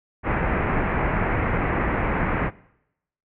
pink low-pass noise, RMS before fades -23 dBFS, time 0.23-2.51 s, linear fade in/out 50 ms, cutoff 2300 Hz, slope 48 dB/octave, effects noise-tail reverb RT60 0.8 s tail -21 dB re dry

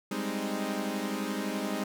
sawtooth chord, Ab major seventh, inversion third, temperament equal, 196 / 207.7 / 261.6 / 311.1 Hz, G3 / Ab3 / C4 / Eb4, 0 / 0 / 0 / 0 cents, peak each -33 / -31 / -33 / -33 dBFS, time 0.11-1.84 s, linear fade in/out 5 ms, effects none

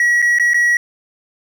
triangle tone with dropouts, 1919 Hz, A#6, 50 cents sharp, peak -9 dBFS, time 0-0.77 s, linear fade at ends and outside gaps 2 ms, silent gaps 0.219-0.224 / 0.386-0.397 / 0.535-0.543 s, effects none

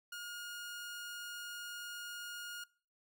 sawtooth tone, 1429 Hz, F6, 39 cents sharp, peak -39 dBFS, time 0.12-2.64 s, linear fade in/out 5 ms, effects noise-tail reverb RT60 0.4 s tail -22 dB re dry

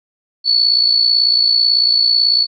sine tone with amplitude modulation, 4435 Hz, C#8, in tune, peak -7 dBFS, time 0.44-2.47 s, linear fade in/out 50 ms, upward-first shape sine, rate 58.1 Hz, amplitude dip 65%, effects none

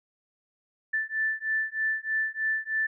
sine beating tone pair, 1760 / 1763.2 Hz, A6 / A6, 0 / +3 cents, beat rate 3.2 Hz, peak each -29 dBFS, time 0.93-2.87 s, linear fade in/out 10 ms, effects none

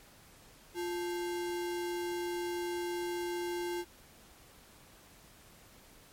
sine tone with sample-and-hold, 350 Hz, F4, 4 cents sharp, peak -33 dBFS, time 0.74-3.85 s, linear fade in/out 50 ms, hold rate 1225 Hz, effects pink hiss -58 dBFS RMS until 6.12 s + MP3 64 kbps

